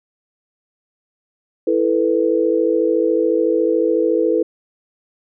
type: chord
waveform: sine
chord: E suspended fourth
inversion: none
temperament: equal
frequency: 329.6 / 440 / 493.9 Hz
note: E4 / A4 / B4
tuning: 0 / 0 / 0 cents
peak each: -18 dBFS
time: 1.67-4.43 s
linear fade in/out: 5 ms
effects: none